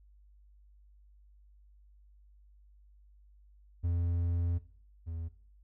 triangle tone pair in turn, 86 / 82.57 Hz, F2 / E2, -26 / +3 cents, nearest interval minor second, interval 71 cents, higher first, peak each -26 / -34 dBFS, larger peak first, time 3.83-4.59 / 5.06-5.29 s, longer first, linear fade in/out 20 ms, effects noise-tail reverb RT60 0.5 s tail -17 dB re dry + added 50 Hz sine -57 dBFS peak until 5.63 s

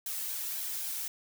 blue noise with flanger, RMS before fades -36 dBFS, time 0.06-1.08 s, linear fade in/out 2 ms, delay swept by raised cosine 1.2 to 2.3 ms, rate 3.8 Hz, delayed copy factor +0.5, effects none

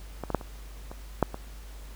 clicks, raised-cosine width 1 ms, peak -19 / -17 / -9 / -26 / -25 / -7 / -21 dBFS, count 7, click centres 0.237 / 0.303 / 0.347 / 0.412 / 0.915 / 1.227 / 1.344 s, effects added 50 Hz sine -41 dBFS peak until 1.95 s + pink hiss -52 dBFS RMS until 1.95 s

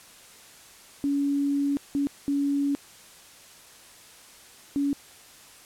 sine tone bursts at uneven times, 282.4 Hz, C#4, 32 cents sharp, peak -22 dBFS, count 4, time 1.04-1.77 / 1.95-2.07 / 2.28-2.75 / 4.76-4.93 s, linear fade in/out 0 ms, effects white hiss -50 dBFS RMS until 5.65 s + low-pass 11000 Hz 12 dB/octave

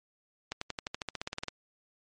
accelerating click train, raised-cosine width 0.2 ms, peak -17 dBFS, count 15, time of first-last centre 0.52-1.483 s, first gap 94 ms, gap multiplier 0.95, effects MP3 48 kbps

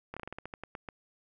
slowing click train, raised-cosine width 0.5 ms, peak -25 dBFS, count 12, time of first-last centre 0.14-0.888 s, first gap 26 ms, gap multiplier 1.18, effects none

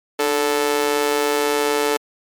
sawtooth tone with amplitude modulation, 438.1 Hz, A4, 7 cents flat, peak -9 dBFS, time 0.19-1.97 s, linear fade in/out 5 ms, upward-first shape sine, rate 139 Hz, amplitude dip 90%, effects MP3 96 kbps

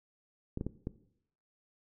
clicks, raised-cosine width 3 ms, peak -22 dBFS, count 4, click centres 0.574 / 0.611 / 0.666 / 0.871 s, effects noise-tail reverb RT60 0.7 s tail -17 dB re dry

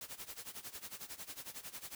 white noise with tremolo, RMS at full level -45 dBFS, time 0.01-1.95 s, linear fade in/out 2 ms, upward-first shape sine, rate 11 Hz, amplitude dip 85%, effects none

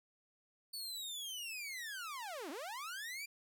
sawtooth linear two-way sweep, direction down then up, 4507 to 258.9 to 2404 Hz, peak -39 dBFS, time 0.73-3.26 s, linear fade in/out 10 ms, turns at 2.5 s, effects none

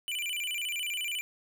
square tone with vibrato, 2661 Hz, E7, 16 cents sharp, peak -32 dBFS, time 0.08-1.21 s, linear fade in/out 0 ms, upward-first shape square, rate 14 Hz, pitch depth 200 cents each way, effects none

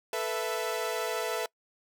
sawtooth chord, A suspended second, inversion none, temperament equal with one note detuned, 440 / 493.9 / 663.1 Hz, A4 / B4 / E5, 0 / 0 / +10 cents, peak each -30 / -31 / -30 dBFS, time 0.13-1.46 s, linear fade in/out 2 ms, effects noise-tail reverb RT60 0.1 s tail -24 dB re dry

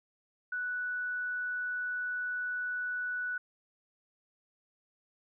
sine tone, 1480 Hz, F#6, in tune, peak -32 dBFS, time 0.52-3.38 s, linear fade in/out 5 ms, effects none

